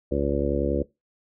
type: harmonic tone with a mistuned harmonic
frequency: 70.7 Hz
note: C#2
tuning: 35 cents sharp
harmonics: 1 / 2 / 3 / 4 / 5 / 6 / 7 / 8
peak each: -29 / -33 / -31 / -29 / -28 / -33 / -28 / -31 dBFS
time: 0.11-0.83 s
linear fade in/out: 10 ms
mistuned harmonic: 1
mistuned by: -16 cents
effects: noise-tail reverb RT60 0.2 s tail -20 dB re dry